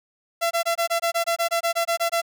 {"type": "tone bursts", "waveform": "sawtooth", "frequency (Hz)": 676, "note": "E5", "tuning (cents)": 43, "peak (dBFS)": -16, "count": 15, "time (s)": [0.41, 2.218], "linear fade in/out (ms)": 20, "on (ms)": 100, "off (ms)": 22, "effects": []}